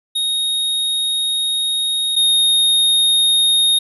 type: tone pair in turn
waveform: square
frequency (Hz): 3736 / 3710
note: A#7 / A#7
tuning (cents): +3 / -9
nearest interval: unison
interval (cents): 12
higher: first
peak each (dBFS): -17 / -12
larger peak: second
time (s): 0.15-2.16 / 2.16-3.79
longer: first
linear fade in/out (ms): 10
effects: resampled to 32000 Hz